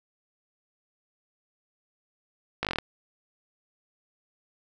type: slowing click train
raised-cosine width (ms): 0.3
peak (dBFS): -11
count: 8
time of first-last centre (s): 2.63-2.786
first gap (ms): 18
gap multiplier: 1.07
effects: none